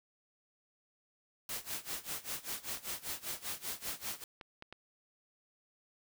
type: noise with tremolo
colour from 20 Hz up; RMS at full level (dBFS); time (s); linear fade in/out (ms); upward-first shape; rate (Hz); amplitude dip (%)
white; -38; 1.49-4.24; 2; sine; 5.1; 90
type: clicks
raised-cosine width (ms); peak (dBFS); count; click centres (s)
0.3; -31; 5; 2.773 / 3.305 / 4.412 / 4.624 / 4.726
effects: none